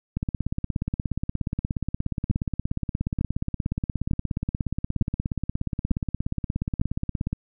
two click trains, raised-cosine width 5 ms, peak -10 / -13 dBFS, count 6 / 122, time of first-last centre 2.31-6.815 / 0.17-7.33 s, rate 1.11 / 16.9 Hz, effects none

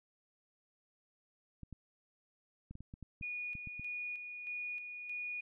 clicks, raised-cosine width 5 ms, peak -35 dBFS, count 11, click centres 1.633 / 1.727 / 2.71 / 2.754 / 2.806 / 2.939 / 3.027 / 3.212 / 3.553 / 3.673 / 3.796 s
sine tone with tremolo, 2454 Hz, D#7, 25 cents flat, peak -38 dBFS, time 3.22-5.41 s, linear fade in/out 10 ms, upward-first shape square, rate 1.6 Hz, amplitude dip 45%
effects none

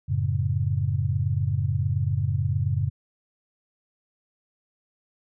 sine chord, F# minor, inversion none, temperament equal with one note detuned, 91.49 / 110 / 138.59 Hz, F#2 / A2 / C#3, -19 / 0 / 0 cents, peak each -26 dBFS, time 0.08-2.9 s, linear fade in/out 20 ms, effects none

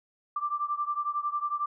sine beating tone pair, 1174.7 / 1185.7 Hz, D6 / D6, 0 / +16 cents, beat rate 11 Hz, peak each -30 / -32 dBFS, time 0.36-1.66 s, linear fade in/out 5 ms, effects none

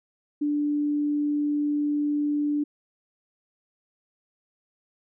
sine tone, 293.7 Hz, D4, in tune, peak -22 dBFS, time 0.41-2.64 s, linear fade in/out 10 ms, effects none

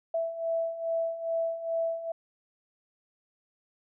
sine beating tone pair, 659.3 / 661.7 Hz, E5 / E5, 0 / +6 cents, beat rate 2.4 Hz, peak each -34 / -29 dBFS, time 0.14-2.12 s, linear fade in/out 5 ms, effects none

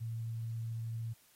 sine tone, 114.2 Hz, A#2, 35 cents flat, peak -36 dBFS, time 0-1.14 s, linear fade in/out 20 ms, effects white hiss -66 dBFS RMS until 1.35 s + AAC 48 kbps

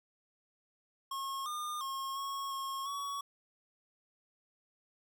square tone with pitch steps, 1085 / 1212 / 1080 / 1098 / 1084 / 1124 Hz, C#6 / D#6 / C#6 / C#6 / C#6 / C#6, -37 / -46 / -45 / -17 / -39 / +24 cents, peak -37 dBFS, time 1.11-3.21 s, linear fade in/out 5 ms, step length 350 ms, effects none

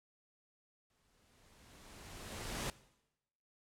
pink noise with exponential growth, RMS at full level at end -38 dBFS, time 0.9-2.7 s, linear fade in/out 1 ms, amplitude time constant 390 ms, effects noise-tail reverb RT60 0.9 s tail -19 dB re dry + low-pass 11000 Hz 12 dB/octave

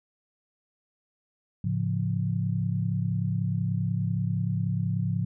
sine chord, A augmented, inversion none, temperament equal with one note detuned, 108.24 / 138.59 / 174.61 Hz, A2 / C#3 / E#3, -28 / 0 / 0 cents, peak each -28 / -30 / -29 dBFS, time 1.64-5.25 s, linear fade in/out 5 ms, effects none

